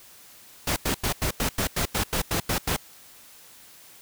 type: noise bursts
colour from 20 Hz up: pink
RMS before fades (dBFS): -25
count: 12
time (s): 0.67-2.765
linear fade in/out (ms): 5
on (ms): 93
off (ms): 89
effects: white hiss -50 dBFS RMS until 4.01 s